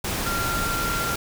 sine tone in noise, 1381 Hz, F6, 20 cents flat, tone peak -26 dBFS, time 0.26-1.15 s, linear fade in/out 5 ms, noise pink, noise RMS -27 dBFS, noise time 0.04-1.16 s, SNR -2 dB, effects none

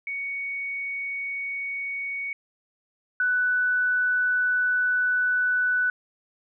sine tone pair in turn, 2232 / 1489.7 Hz, C#7 / F#6, +11 / +11 cents, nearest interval perfect fifth, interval 700 cents, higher first, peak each -28 / -20 dBFS, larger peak second, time 0.07-2.33 / 3.2-5.9 s, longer second, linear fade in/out 2 ms, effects none

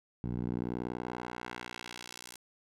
10% pulse tone with band-pass filter sweep, 60.5 Hz, B1, 35 cents flat, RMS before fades -39 dBFS, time 0.24-2.36 s, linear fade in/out 0 ms, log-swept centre 130 to 8500 Hz, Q 0.79, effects none

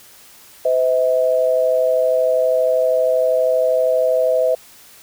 sine tone pair together, 510 / 642.6 Hz, C5 / E5, -44 / -44 cents, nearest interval major third, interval 400 cents, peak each -16 dBFS, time 0.65-4.55 s, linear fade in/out 5 ms, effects white hiss -45 dBFS RMS until 5.02 s

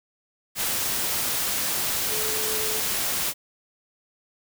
sine tone in noise, 434.2 Hz, A4, 23 cents flat, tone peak -33 dBFS, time 2.08-2.82 s, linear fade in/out 50 ms, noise white, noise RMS -26 dBFS, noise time 0.55-3.34 s, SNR -10 dB, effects none

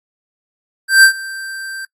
square tone with ADSR envelope, 1568 Hz, G6, in tune, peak -3 dBFS, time 0.88-1.85 s, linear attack 150 ms, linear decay 96 ms, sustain -22 dB, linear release 3 ms, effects noise-tail reverb RT60 0.1 s tail -25 dB re dry + AAC 48 kbps

